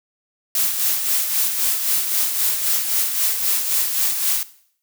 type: noise with tremolo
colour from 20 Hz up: blue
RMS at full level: -18 dBFS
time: 0.55-4.43 s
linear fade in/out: 2 ms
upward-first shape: sine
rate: 3.8 Hz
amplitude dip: 50%
effects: noise-tail reverb RT60 0.6 s tail -17 dB re dry